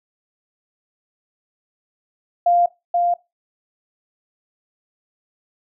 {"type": "tone with echo", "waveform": "sine", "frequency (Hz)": 698, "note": "F5", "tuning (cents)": -1, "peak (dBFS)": -12, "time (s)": [2.46, 2.66], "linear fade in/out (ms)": 5, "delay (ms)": 480, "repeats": 1, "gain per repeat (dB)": -3, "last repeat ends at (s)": 3.14, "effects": ["noise-tail reverb RT60 0.2 s tail -19 dB re dry"]}